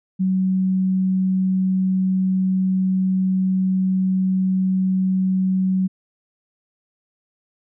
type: tone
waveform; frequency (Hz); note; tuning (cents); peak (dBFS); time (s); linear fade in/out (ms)
sine; 187.8; F#3; +26; -16; 0.19-5.88; 20
effects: none

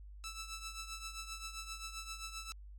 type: tone with tremolo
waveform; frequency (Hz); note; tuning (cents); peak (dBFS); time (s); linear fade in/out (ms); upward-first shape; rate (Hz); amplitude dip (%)
10% pulse; 1318.5; E6; 0; -33; 0.24-2.52; 0; triangle; 7.6; 75
effects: added 50 Hz sine -49 dBFS peak until 2.78 s + AAC 64 kbps

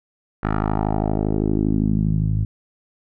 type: tone with low-pass filter sweep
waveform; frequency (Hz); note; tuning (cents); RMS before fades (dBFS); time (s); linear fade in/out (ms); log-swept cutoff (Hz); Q
10% pulse; 52.6; G#1; +23; -20; 0.43-2.45; 5; 1500 to 110; 2.3
effects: none

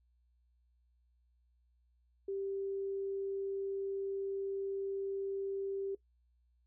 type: tone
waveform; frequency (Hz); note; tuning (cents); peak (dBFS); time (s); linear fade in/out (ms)
sine; 392; G4; 0; -35; 2.28-5.95; 5
effects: noise-tail reverb RT60 0.1 s tail -19 dB re dry + added 60 Hz sine -69 dBFS peak until 6.66 s

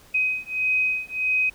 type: beating tone pair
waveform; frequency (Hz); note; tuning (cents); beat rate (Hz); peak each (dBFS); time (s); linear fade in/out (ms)
sine; 2518 / 2519.6; D#7 / D#7; +20 / +21; 1.6; -24; 0.14-1.5; 10
effects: pink hiss -52 dBFS RMS until 1.54 s

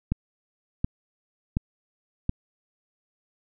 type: click train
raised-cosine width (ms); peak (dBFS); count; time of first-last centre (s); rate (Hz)
5; -11; 4; 0.12-2.294; 1.38
effects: none

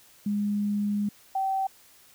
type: tone pair in turn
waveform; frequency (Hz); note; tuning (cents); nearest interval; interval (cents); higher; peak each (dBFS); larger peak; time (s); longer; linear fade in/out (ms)
sine; 205.6 / 771.8; G#3 / G5; -17 / -27; octave + major seventh; 2290; second; -24; neither; 0.26-1.09 / 1.35-1.67; first; 5
effects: white hiss -56 dBFS RMS until 2.14 s

